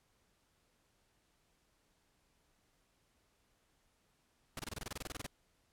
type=noise bursts; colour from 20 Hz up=pink; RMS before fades=-42 dBFS; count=15; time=4.57-5.265 s; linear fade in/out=2 ms; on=23 ms; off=25 ms; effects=pink hiss -75 dBFS RMS until 5.72 s + low-pass 12000 Hz 12 dB/octave